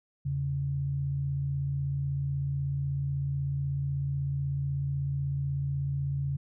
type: tone pair together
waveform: sine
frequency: 82.41 / 138.6 Hz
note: E2 / C#3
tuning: 0 / 0 cents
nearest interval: major sixth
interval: 900 cents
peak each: -37 / -28 dBFS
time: 0.25-6.37 s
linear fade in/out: 10 ms
effects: none